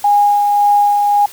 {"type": "tone with tremolo", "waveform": "sine", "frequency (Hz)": 820, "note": "G#5", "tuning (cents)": -22, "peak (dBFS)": -7, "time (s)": [0.04, 1.26], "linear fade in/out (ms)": 5, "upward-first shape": "sine", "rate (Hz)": 1.8, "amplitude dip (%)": 30, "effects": ["white hiss -36 dBFS RMS until 1.32 s"]}